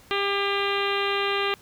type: harmonic tone with a mistuned harmonic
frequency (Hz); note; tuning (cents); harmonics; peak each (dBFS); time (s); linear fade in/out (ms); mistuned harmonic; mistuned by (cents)
398.9; G4; +30; 1 / 2 / 3 / 4 / 5 / 6 / 7 / 8 / 9 / 10; -27 / -33 / -29 / -34 / -33 / -33 / -32 / -34 / -37 / -38; 0.11-1.54; 0; 4; +17
effects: pink hiss -53 dBFS RMS until 1.61 s